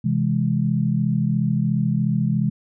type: chord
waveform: sine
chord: C augmented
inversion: none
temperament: equal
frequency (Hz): 130.81 / 164.81 / 207.7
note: C3 / E3 / G#3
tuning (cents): 0 / 0 / 0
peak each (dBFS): -22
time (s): 0.04-2.5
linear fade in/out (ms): 10
effects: none